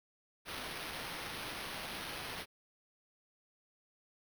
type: noise with sample-and-hold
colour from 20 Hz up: blue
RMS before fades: -43 dBFS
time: 0.45-2.46 s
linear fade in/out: 50 ms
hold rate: 7350 Hz
effects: none